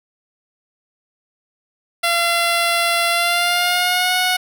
10% pulse tone with pitch glide, 684 to 733.1 Hz, F5 to F#5, -36 to -16 cents, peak -7 dBFS, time 2.03-4.37 s, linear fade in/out 10 ms, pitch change +120 cents, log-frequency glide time 3.1-4.17 s, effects none

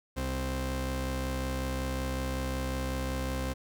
sawtooth tone pair together, 65.4 / 261.6 Hz, C2 / C4, 0 / 0 cents, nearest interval 2 octaves, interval 2400 cents, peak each -28 / -30 dBFS, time 0.16-3.54 s, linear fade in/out 20 ms, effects none

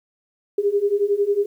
sine beating tone pair, 399.1 / 410.1 Hz, G4 / G#4, +31 / -22 cents, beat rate 11 Hz, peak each -21 / -19 dBFS, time 0.58-1.46 s, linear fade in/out 5 ms, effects 9-bit

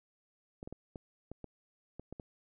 clicks, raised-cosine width 2 ms, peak -30 dBFS, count 9, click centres 0.629 / 0.675 / 0.726 / 0.958 / 1.316 / 1.443 / 1.996 / 2.126 / 2.198 s, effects none

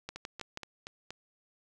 two click trains, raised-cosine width 0.2 ms, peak -24 / -21 dBFS, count 5 / 4, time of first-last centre 0.16-1.106 / 0.09-0.574 s, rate 4.23 / 6.2 Hz, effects none

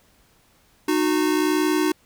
square tone pair together, 306 / 367 Hz, D#4 / F#4, -29 / -14 cents, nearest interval minor third, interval 315 cents, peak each -21 / -23 dBFS, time 0.88-1.92 s, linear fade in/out 5 ms, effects pink hiss -59 dBFS RMS until 2.05 s

